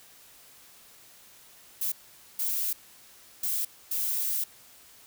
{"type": "noise bursts at uneven times", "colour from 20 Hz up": "violet", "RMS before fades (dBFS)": -29, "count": 4, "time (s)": [[1.81, 1.92], [2.39, 2.73], [3.43, 3.65], [3.91, 4.44]], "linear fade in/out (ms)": 5, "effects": ["white hiss -54 dBFS RMS until 5.06 s"]}